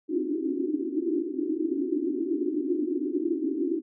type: band-pass noise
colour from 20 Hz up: pink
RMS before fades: -28 dBFS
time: 0.08-3.82 s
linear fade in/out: 50 ms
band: 270 to 370 Hz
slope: 96 dB/octave
effects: none